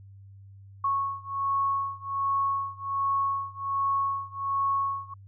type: beating tone pair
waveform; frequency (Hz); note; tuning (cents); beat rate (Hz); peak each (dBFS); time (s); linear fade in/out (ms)
sine; 1102 / 1103.3; C#6 / C#6; -11 / -9; 1.3; -28 / -29; 0.84-5.14; 5
effects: added 98 Hz sine -46 dBFS peak until 5.27 s